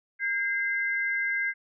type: tone pair together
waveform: sine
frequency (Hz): 1607.8 / 2065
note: G6 / C7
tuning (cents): +43 / -23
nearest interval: major third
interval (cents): 434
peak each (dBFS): -28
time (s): 0.19-1.54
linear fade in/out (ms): 50
effects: none